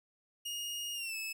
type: tone with pitch glide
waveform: sawtooth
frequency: 2859 to 2607 Hz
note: F7 to E7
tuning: +40 to -20 cents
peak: -34 dBFS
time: 0.45-1.33 s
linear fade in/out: 10 ms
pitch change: -160 cents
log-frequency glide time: 0.94-1.16 s
effects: none